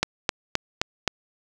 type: click train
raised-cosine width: 0.2 ms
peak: -3 dBFS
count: 5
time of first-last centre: 0.03-1.077 s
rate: 3.82 Hz
effects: none